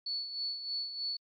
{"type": "tone with tremolo", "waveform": "sine", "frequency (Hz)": 4435, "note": "C#8", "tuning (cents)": 0, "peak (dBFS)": -32, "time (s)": [0.06, 1.17], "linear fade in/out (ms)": 5, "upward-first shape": "sine", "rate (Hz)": 3.2, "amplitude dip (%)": 60, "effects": ["AAC 48 kbps"]}